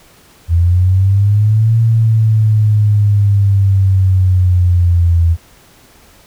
sine linear two-way sweep, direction up then down, 82.9 to 114.3 to 82.9 Hz, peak -7 dBFS, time 0.48-5.37 s, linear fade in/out 50 ms, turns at 1.79 s, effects pink hiss -45 dBFS RMS until 6.26 s

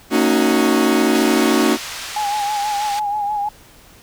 40% pulse chord, D# minor seventh, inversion second, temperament equal with one note detuned, 227.9 / 277.2 / 311.1 / 370 Hz, A#3 / C#4 / D#4 / F#4, -39 / 0 / 0 / 0 cents, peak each -18 dBFS, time 0.1-1.78 s, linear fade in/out 50 ms
white band-pass noise, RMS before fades -30 dBFS, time 1.14-3 s, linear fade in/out 10 ms, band 810 to 5600 Hz, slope 12 dB/octave
sine tone with vibrato, 828 Hz, G#5, 5 cents flat, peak -18 dBFS, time 2.16-3.49 s, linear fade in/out 5 ms, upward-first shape sine, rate 6.2 Hz, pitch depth 46 cents each way
effects pink hiss -46 dBFS RMS until 4.02 s

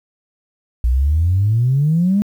sine exponential sweep, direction up, 58.27 to 210.2 Hz, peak -11 dBFS, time 0.84-2.22 s, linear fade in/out 0 ms, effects tanh soft clip ceiling -7 dBFS + 8-bit

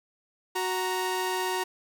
sawtooth tone pair together, 370 / 932.3 Hz, F#4 / A#5, 0 / 0 cents, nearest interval octave + major third, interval 1600 cents, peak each -26 dBFS, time 0.55-1.64 s, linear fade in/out 10 ms, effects none

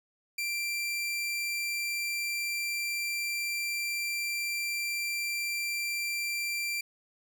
sawtooth tone, 2358 Hz, D7, 6 cents sharp, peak -27 dBFS, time 0.38-6.81 s, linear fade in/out 5 ms, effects none

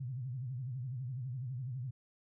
sine tone with vibrato, 126.9 Hz, B2, 47 cents sharp, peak -37 dBFS, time 0-1.91 s, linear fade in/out 10 ms, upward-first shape sine, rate 12 Hz, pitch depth 140 cents each way, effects none

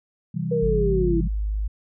sine chord, C major, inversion none, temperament equal, 130.81 / 164.81 / 196 Hz, C3 / E3 / G3, 0 / 0 / 0 cents, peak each -30 / -26 / -30 dBFS, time 0.34-1.28 s, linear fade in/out 10 ms
sine linear sweep, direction down, 483.7 to 322.8 Hz, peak -20 dBFS, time 0.51-1.21 s, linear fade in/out 10 ms
sine tone, 51.91 Hz, G#1, in tune, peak -22 dBFS, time 0.62-1.68 s, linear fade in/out 10 ms
effects none

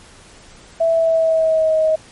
sine tone with pitch glide, 659.3 to 631 Hz, E5 to D#5, 0 to +24 cents, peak -12 dBFS, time 0.8-1.96 s, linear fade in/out 10 ms, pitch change -76 cents, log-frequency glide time 0.91-1.77 s, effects pink hiss -44 dBFS RMS until 2.11 s + MP3 48 kbps

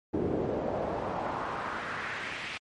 brown noise with band-pass filter sweep, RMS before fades -33 dBFS, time 0.13-2.58 s, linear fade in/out 10 ms, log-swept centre 350 to 2700 Hz, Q 2, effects high-pass 60 Hz 12 dB/octave + MP3 48 kbps

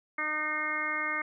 harmonic tone, 305.5 Hz, D#4, 32 cents flat, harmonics 1 / 2 / 3 / 4 / 5 / 6 / 7, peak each -43 / -43 / -44 / -35 / -38 / -36 / -32 dBFS, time 0.18-1.22 s, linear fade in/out 5 ms, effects none

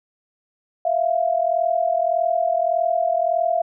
sine tone pair together, 658.3 / 700 Hz, E5 / F5, -3 / +4 cents, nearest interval minor second, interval 107 cents, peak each -20 dBFS, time 0.85-3.62 s, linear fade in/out 5 ms, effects none

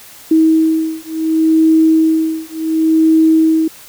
sine beating tone pair, 319.3 / 319.99 Hz, D#4 / D#4, +45 / +49 cents, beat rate 0.69 Hz, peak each -12 dBFS, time 0.31-3.68 s, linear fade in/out 5 ms, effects white hiss -38 dBFS RMS until 3.88 s

